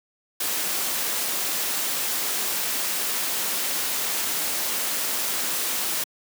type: noise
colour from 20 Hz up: white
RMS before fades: -26 dBFS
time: 0.4-6.04 s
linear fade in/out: 5 ms
effects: high-pass 200 Hz 12 dB/octave